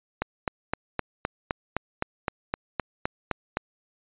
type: click train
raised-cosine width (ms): 0.5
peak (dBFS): -10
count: 14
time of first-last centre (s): 0.22-3.571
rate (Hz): 3.88
effects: resampled to 8000 Hz